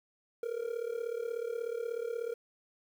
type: tone with amplitude modulation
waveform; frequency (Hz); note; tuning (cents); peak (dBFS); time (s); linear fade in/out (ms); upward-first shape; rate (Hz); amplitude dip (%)
triangle; 466.7; A#4; +2; -28; 0.43-2.34; 2; sine; 36.5; 85
effects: 10-bit